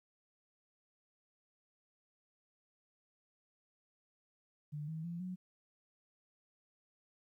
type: tone with pitch steps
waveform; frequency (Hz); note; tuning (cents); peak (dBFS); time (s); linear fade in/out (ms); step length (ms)
sine; 148.8 / 159.48 / 170.93 / 183.19; D3 / D#3 / F3 / F#3; +23 / +43 / -37 / -17; -39; 4.72-5.36; 20; 160
effects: 13-bit